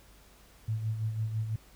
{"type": "tone with tremolo", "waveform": "sine", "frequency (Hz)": 110, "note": "A2", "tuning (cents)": 0, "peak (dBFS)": -27, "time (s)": [0.68, 1.56], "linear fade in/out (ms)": 5, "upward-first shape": "sine", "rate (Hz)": 6, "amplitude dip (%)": 55, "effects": ["added 50 Hz sine -58 dBFS peak until 1.75 s", "pink hiss -59 dBFS RMS until 1.75 s"]}